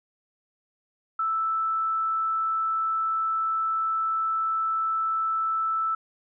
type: tone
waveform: sine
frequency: 1318.5 Hz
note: E6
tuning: in tune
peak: -23 dBFS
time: 1.19-5.95 s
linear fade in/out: 5 ms
effects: none